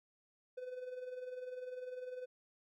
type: tone with tremolo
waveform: triangle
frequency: 504 Hz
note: B4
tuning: 35 cents sharp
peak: -38 dBFS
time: 0.57-2.26 s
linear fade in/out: 10 ms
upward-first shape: sine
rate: 20 Hz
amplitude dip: 60%
effects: none